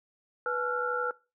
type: tone cluster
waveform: sine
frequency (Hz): 492.2 / 856 / 1359 / 1431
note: B4 / A5 / F6 / F6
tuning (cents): -6 / -48 / -48 / +42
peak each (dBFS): -32 / -39 / -31 / -33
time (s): 0.46-1.11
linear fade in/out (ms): 2
effects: noise-tail reverb RT60 0.3 s tail -22 dB re dry